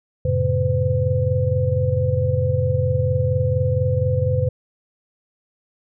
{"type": "tone cluster", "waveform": "sine", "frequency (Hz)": [90.9, 110.5, 134.9, 508], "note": ["F#2", "A2", "C#3", "B4"], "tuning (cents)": [-30, 8, -47, 49], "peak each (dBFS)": -22, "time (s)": [0.25, 4.49], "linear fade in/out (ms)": 5, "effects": []}